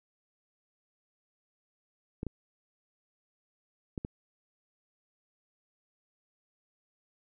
clicks, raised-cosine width 3 ms, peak -22 dBFS, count 4, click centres 2.231 / 2.267 / 3.978 / 4.049 s, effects none

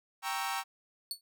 sawtooth chord, G diminished seventh, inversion none, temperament equal, 784 / 932.3 / 1108.7 / 1318.5 Hz, G5 / Bb5 / Db6 / Fb6, 0 / 0 / 0 / 0 cents, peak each -33 / -34 / -36 / -36 dBFS, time 0.22-0.64 s, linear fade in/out 50 ms
sawtooth tone with exponential decay, 4435 Hz, C#8, in tune, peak -28 dBFS, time 1.11-1.21 s, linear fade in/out 1 ms, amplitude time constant 20 ms
effects none

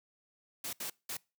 white noise bursts at uneven times, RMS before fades -39 dBFS, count 3, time 0.64-0.73 / 0.8-0.9 / 1.09-1.17 s, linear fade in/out 5 ms, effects noise-tail reverb RT60 0.3 s tail -25 dB re dry + high-pass 100 Hz 12 dB/octave

